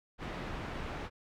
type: low-pass noise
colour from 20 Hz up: pink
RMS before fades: -40 dBFS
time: 0.18-1.1 s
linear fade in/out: 50 ms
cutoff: 2400 Hz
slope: 12 dB/octave
effects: none